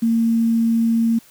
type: tone with quantisation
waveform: sine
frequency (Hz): 228.6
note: A#3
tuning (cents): -34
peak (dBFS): -14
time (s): 0.02-1.19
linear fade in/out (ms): 10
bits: 7
effects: white hiss -50 dBFS RMS until 1.3 s